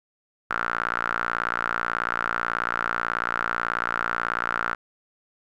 sawtooth tone with band-pass filter, 58.27 Hz, A#1, in tune, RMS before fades -27 dBFS, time 0.5-4.75 s, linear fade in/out 10 ms, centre 1400 Hz, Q 6.4, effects none

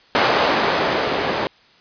violet noise with low-pass filter sweep, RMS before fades -19 dBFS, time 0.15-1.47 s, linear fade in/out 0 ms, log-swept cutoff 640 to 400 Hz, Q 0.79, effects white hiss -52 dBFS RMS until 1.8 s + resampled to 11025 Hz

